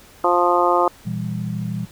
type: harmonic tone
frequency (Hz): 175.9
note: F3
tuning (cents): +13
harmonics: 2 / 3 / 4 / 5 / 6 / 7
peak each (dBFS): -21 / -21 / -21 / -21 / -21 / -21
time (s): 0.24-0.88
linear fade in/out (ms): 2
type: chord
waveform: sine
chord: E diminished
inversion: second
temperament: just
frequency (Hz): 118.67 / 164.81 / 197.78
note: Bb2 / E3 / G3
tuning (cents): +31 / 0 / +16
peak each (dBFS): -27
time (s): 1.05-1.86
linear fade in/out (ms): 20
effects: pink hiss -47 dBFS RMS until 1.91 s